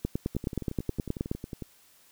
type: two click trains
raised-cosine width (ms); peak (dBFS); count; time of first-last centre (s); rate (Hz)
3; -23 / -15; 15 / 13; 0.35-1.623 / 0.05-1.314; 11 / 9.49
effects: white hiss -60 dBFS RMS until 2.11 s